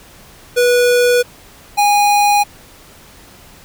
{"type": "tone pair in turn", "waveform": "square", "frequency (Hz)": [488.4, 821.4], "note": ["B4", "G#5"], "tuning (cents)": [-19, -19], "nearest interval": "major sixth", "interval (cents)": 900, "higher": "second", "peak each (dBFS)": -10, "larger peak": "neither", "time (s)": [[0.56, 1.23], [1.77, 2.44]], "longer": "neither", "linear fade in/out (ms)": 20, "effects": ["pink hiss -42 dBFS RMS until 3.64 s"]}